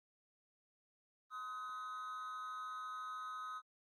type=tone with amplitude modulation; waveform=triangle; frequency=1264 Hz; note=D#6; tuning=27 cents sharp; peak=-38 dBFS; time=1.3-3.62 s; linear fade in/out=50 ms; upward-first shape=sine; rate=234 Hz; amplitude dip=70%; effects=Opus 24 kbps